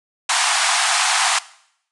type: band-pass noise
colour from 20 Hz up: pink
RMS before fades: -18 dBFS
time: 0.29-1.39 s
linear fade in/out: 5 ms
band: 700 to 10000 Hz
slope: 96 dB/octave
effects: noise-tail reverb RT60 0.7 s tail -19 dB re dry